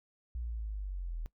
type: linear sweep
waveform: sine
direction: down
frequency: 60.6 to 39.04 Hz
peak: -35 dBFS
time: 0.35-1.26 s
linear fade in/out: 0 ms
effects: noise-tail reverb RT60 0.1 s tail -19 dB re dry